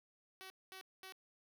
5% pulse tone bursts, 378.6 Hz, F#4, 40 cents sharp, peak -39 dBFS, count 3, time 0.41-1.123 s, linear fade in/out 0 ms, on 91 ms, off 220 ms, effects none

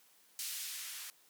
violet noise with band-pass filter sweep, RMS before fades -43 dBFS, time 0.39-1.1 s, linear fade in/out 0 ms, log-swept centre 3300 to 1400 Hz, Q 0.8, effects white hiss -66 dBFS RMS until 1.29 s + high-pass 200 Hz 12 dB/octave

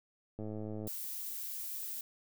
click train, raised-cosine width 2 ms, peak -29 dBFS, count 53, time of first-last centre 0.39-0.876 s, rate 107 Hz
violet noise, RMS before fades -41 dBFS, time 0.87-2.01 s, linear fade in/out 2 ms
effects none

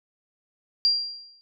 sine tone with exponential decay, 4758 Hz, D8, 22 cents sharp, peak -15 dBFS, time 0.85-1.41 s, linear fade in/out 0 ms, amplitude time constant 120 ms, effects none

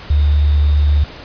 sine tone with sample-and-hold, 73.42 Hz, D2, in tune, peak -9 dBFS, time 0.1-1.04 s, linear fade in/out 5 ms, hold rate 3675 Hz, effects pink hiss -34 dBFS RMS until 1.24 s + resampled to 11025 Hz

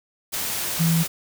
sine tone in noise, 164.81 Hz, E3, in tune, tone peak -17 dBFS, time 0.79-1.04 s, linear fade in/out 20 ms, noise white, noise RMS -27 dBFS, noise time 0.32-1.08 s, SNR +7 dB, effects none

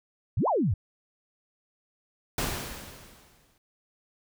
sine exponential two-way sweep, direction up then down, 78.4 to 1072 to 78.4 Hz, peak -22 dBFS, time 0.37-0.74 s, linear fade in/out 5 ms, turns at 0.48 s
pink noise with exponential decay, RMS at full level -28 dBFS, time 2.38-3.58 s, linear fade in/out 2 ms, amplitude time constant 260 ms
effects none

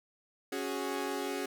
sawtooth chord, C# suspended fourth, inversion none, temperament equal, 277.2 / 370 / 415.3 Hz, C#4 / F#4 / G#4, 0 / 0 / 0 cents, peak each -34 dBFS, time 0.52-1.46 s, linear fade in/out 5 ms, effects none

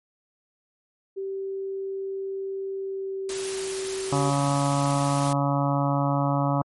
sine tone with pitch glide, 388.1 to 383.6 Hz, G4 to G4, -17 to -37 cents, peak -28 dBFS, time 1.16-4.31 s, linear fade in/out 20 ms, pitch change -20 cents, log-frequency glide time 2.75-3.84 s
white noise, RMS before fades -34 dBFS, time 3.29-5.33 s, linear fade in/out 2 ms
harmonic tone, 140.8 Hz, C#3, 27 cents sharp, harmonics 1 / 2 / 4 / 5 / 6 / 7 / 8 / 9, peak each -24 / -27 / -30 / -31 / -32 / -32 / -33 / -34 dBFS, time 4.12-6.62 s, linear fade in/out 5 ms
effects MP3 48 kbps

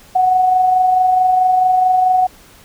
sine tone with amplitude modulation, 740 Hz, F#5, in tune, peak -8 dBFS, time 0.15-2.27 s, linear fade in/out 10 ms, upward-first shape sine, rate 24.6 Hz, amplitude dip 35%, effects pink hiss -44 dBFS RMS until 2.64 s

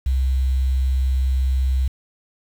sine tone with quantisation, 65.41 Hz, C2, in tune, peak -16 dBFS, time 0.06-1.88 s, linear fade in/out 5 ms, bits 7, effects none

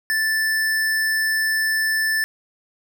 square tone, 1760 Hz, A6, in tune, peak -19 dBFS, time 0.1-2.24 s, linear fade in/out 0 ms, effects none

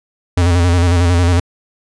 square tone with vibrato, 87.31 Hz, F2, in tune, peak -10 dBFS, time 0.37-1.4 s, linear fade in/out 5 ms, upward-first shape square, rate 11 Hz, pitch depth 46 cents each way, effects resampled to 22050 Hz

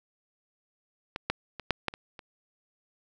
clicks, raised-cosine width 0.3 ms, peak -17 / -10 / -22 / -8 / -11 / -25 / -27 dBFS, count 7, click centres 1.161 / 1.3 / 1.597 / 1.707 / 1.883 / 1.939 / 2.192 s, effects none

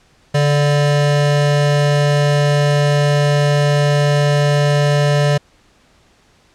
square tone pair together, 144.68 / 588 Hz, D3 / D5, -26 / +2 cents, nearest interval 2 octaves, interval 2428 cents, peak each -13 / -19 dBFS, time 0.34-5.38 s, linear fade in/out 10 ms, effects pink hiss -53 dBFS RMS until 6.54 s + low-pass 7000 Hz 12 dB/octave

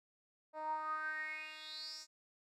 10% pulse tone with band-pass filter sweep, 310 Hz, D#4, 6 cents flat, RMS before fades -43 dBFS, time 0.53-2.07 s, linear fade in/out 50 ms, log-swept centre 720 to 6300 Hz, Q 8.4, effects none

